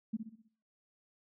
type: tone with echo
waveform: sine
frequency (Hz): 220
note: A3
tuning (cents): 0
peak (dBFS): -31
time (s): 0.13-0.17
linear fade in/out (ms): 10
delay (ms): 63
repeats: 5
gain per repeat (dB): -7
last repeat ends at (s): 0.485
effects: noise-tail reverb RT60 0.6 s tail -22 dB re dry